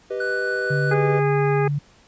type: chord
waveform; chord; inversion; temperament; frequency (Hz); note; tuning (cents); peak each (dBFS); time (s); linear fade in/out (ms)
triangle; G augmented; none; equal; 392 / 493.9 / 622.3; G4 / B4 / D#5; 0 / 0 / 0; -26 / -25 / -31; 0.1-1.2; 10
type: tone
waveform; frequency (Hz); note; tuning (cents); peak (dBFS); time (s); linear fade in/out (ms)
triangle; 1487; F#6; +8; -22; 0.2-0.94; 5
type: tone with pitch glide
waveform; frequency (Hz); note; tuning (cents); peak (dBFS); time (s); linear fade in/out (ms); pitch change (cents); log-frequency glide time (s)
sine; 142.8 to 144.29; D3 to D3; -48 to -30; -20; 0.7-1.79; 10; +18; 0.87-0.94
type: harmonic tone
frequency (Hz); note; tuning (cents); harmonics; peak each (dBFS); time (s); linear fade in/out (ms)
410.5; G#4; -20; 1 / 2 / 3 / 4 / 5 / 6; -20 / -26 / -30 / -32 / -34 / -36; 0.91-1.68; 5
effects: pink hiss -54 dBFS RMS until 2.07 s + resampled to 16000 Hz